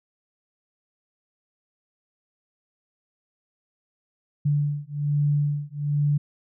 sine beating tone pair, 145.3 / 146.5 Hz, D3 / D3, -18 / -4 cents, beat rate 1.2 Hz, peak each -24 dBFS, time 4.45-6.18 s, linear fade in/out 10 ms, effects none

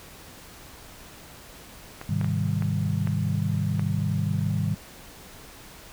clicks, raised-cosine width 0.5 ms, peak -21 dBFS, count 6, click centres 2.014 / 2.213 / 2.245 / 2.623 / 3.073 / 3.795 s
sine chord, Ab major seventh, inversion none, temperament equal, 103.83 / 130.81 / 155.56 / 196 Hz, Ab2 / C3 / Eb3 / G3, 0 / 0 / 0 / 0 cents, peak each -27 / -31 / -27 / -30 dBFS, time 2.09-4.75 s, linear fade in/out 5 ms
effects pink hiss -46 dBFS RMS until 5.92 s

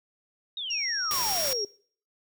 sine exponential sweep, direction down, 3800 to 392 Hz, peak -31 dBFS, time 0.57-1.65 s, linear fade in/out 2 ms
sine tone, 5588 Hz, F8, in tune, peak -28 dBFS, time 0.7-1.65 s, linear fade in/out 10 ms
white noise, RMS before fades -31 dBFS, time 1.11-1.53 s, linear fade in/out 0 ms
effects noise-tail reverb RT60 0.5 s tail -22 dB re dry

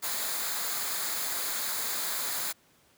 white noise with comb filter, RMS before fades -32 dBFS, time 0.02-2.53 s, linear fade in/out 20 ms, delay 0.35 ms, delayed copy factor -0.55, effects pink hiss -63 dBFS RMS until 2.97 s + high-pass 100 Hz 12 dB/octave

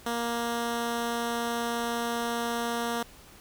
10% pulse tone, 234.7 Hz, A#3, 12 cents sharp, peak -20 dBFS, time 0.06-3.03 s, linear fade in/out 5 ms, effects pink hiss -52 dBFS RMS until 3.4 s

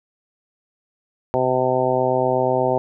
harmonic tone, 128.2 Hz, C3, 35 cents flat, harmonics 1 / 2 / 3 / 4 / 5 / 6 / 7, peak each -28 / -28 / -23 / -22 / -22 / -25 / -25 dBFS, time 1.34-2.78 s, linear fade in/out 0 ms, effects none

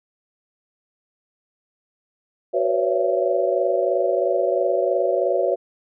sine tone cluster, 373.4 / 489.8 / 546 / 569 / 672 Hz, F#4 / B4 / C#5 / C#5 / E5, +16 / -14 / -26 / +45 / +33 cents, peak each -24 dBFS, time 2.53-5.56 s, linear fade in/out 20 ms, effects none

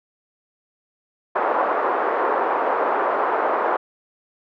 white band-pass noise, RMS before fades -21 dBFS, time 1.35-3.77 s, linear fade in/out 10 ms, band 380 to 1200 Hz, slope 24 dB/octave, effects none

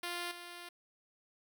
5% pulse tone with level steps, 349.2 Hz, F4, in tune, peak -26 / -35 dBFS, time 0.03-0.69 s, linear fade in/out 5 ms, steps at 0.31 s, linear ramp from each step 5 ms, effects none

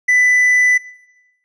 triangle tone, 1992 Hz, B6, 14 cents sharp, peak -8 dBFS, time 0.08-0.78 s, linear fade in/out 10 ms, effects noise-tail reverb RT60 1.0 s tail -20 dB re dry + resampled to 22050 Hz

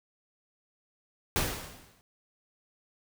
pink noise with exponential decay, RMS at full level -26 dBFS, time 1.36-2.01 s, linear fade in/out 0 ms, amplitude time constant 140 ms, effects none

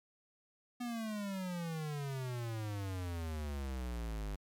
square exponential sweep, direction down, 246.9 to 49.17 Hz, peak -38 dBFS, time 0.8-4.36 s, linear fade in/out 10 ms, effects MP3 96 kbps

